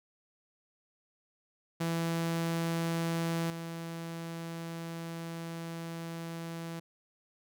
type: tone with level steps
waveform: sawtooth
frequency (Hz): 166.3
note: E3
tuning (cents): +16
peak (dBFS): -26 / -34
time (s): 1.8-6.8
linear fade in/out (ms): 10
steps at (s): 3.5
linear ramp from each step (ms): 2
effects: none